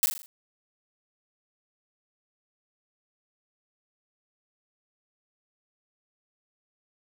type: noise with echo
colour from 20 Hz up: blue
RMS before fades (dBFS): -21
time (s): 0.03-0.06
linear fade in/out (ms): 0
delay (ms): 40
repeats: 5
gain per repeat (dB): -6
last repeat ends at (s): 0.26
effects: none